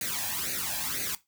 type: noise with flanger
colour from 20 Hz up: white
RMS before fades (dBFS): -32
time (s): 0.01-1.15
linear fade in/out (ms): 2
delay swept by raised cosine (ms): 0.46 to 1.23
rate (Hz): 2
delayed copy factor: +0.8
effects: noise-tail reverb RT60 0.2 s tail -17 dB re dry + high-pass 60 Hz 12 dB/octave